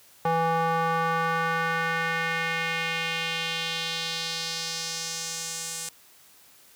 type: tone with band-pass filter sweep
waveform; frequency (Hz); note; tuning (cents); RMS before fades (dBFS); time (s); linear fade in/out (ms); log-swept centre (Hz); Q
square; 164.81; E3; 0; -28; 0.25-5.89; 2; 820 to 8200; 2
effects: white hiss -55 dBFS RMS until 6.75 s + high-pass 60 Hz 12 dB/octave